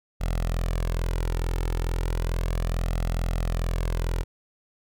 sawtooth tone with flanger, 42.28 Hz, E1, 45 cents sharp, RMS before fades -26 dBFS, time 0.2-4.24 s, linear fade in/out 20 ms, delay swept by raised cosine 1.5 to 2.25 ms, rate 0.34 Hz, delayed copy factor +0.55, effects none

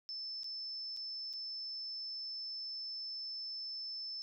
sine tone with dropouts, 5274 Hz, E8, in tune, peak -40 dBFS, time 0.09-4.22 s, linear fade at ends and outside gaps 0 ms, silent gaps 0.433-0.443 / 0.965-0.971 / 1.33-1.336 s, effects none

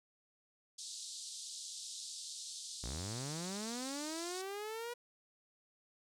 pink band-pass noise, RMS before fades -47 dBFS, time 0.78-4.42 s, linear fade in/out 10 ms, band 3700 to 9100 Hz, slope 48 dB/octave
sawtooth linear sweep, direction up, 51.91 to 485.8 Hz, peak -37 dBFS, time 2.83-4.94 s, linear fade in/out 10 ms
effects none

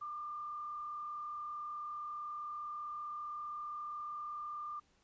sine tone with frequency modulation, 1195 Hz, D6, 30 cents sharp, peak -40 dBFS, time 0.01-4.8 s, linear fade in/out 10 ms, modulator 35.3 Hz, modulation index 0.47, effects pink hiss -72 dBFS RMS until 5.03 s + resampled to 16000 Hz

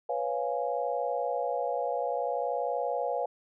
sine chord, C# dominant seventh, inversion third, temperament equal, 493.9 / 554.4 / 698.5 / 830.6 Hz, B4 / C#5 / E#5 / G#5, 0 / 0 / 0 / 0 cents, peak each -33 / -33 / -33 / -35 dBFS, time 0.09-3.26 s, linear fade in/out 5 ms, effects none

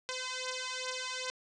5% pulse beating tone pair, 510 / 512.5 Hz, C5 / C5, -44 / -36 cents, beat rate 2.5 Hz, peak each -27 dBFS, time 0.09-1.3 s, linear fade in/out 0 ms, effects resampled to 22050 Hz

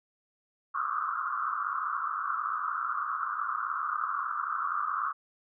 pink band-pass noise, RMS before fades -32 dBFS, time 0.74-5.13 s, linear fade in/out 20 ms, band 1100 to 1400 Hz, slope 96 dB/octave, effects none

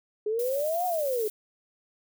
sine exponential two-way sweep, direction up then down, 415.3 to 740 to 415.3 Hz, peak -25 dBFS, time 0.26-1.28 s, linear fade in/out 5 ms, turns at 0.86 s
violet noise with tremolo, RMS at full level -37 dBFS, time 0.39-1.3 s, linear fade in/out 2 ms, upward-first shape sine, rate 15 Hz, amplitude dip 25%
effects none

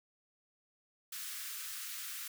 white high-pass noise, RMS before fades -43 dBFS, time 1.12-2.28 s, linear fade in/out 5 ms, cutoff 1200 Hz, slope 48 dB/octave, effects none

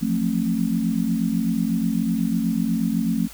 sine tone cluster, 171.5 / 179.6 / 222.8 / 269.1 Hz, F3 / F3 / A3 / C4, -31 / +49 / +22 / +49 cents, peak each -28 / -26 / -22 / -26 dBFS, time 0.01-3.28 s, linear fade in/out 20 ms, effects added 50 Hz sine -45 dBFS peak until 3.33 s + white hiss -43 dBFS RMS until 3.33 s

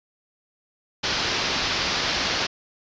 white low-pass noise, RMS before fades -25 dBFS, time 1.03-2.47 s, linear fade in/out 10 ms, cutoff 5500 Hz, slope 48 dB/octave, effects resampled to 16000 Hz

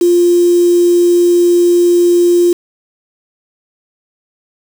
sine tone with quantisation, 349.2 Hz, F4, in tune, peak -6 dBFS, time 0.01-2.53 s, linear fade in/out 5 ms, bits 4, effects none

